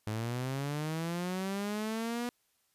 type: linear sweep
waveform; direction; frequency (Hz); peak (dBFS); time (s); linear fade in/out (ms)
sawtooth; up; 105.4 to 244; -29; 0.07-2.29; 0
effects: white hiss -74 dBFS RMS until 2.74 s + resampled to 32000 Hz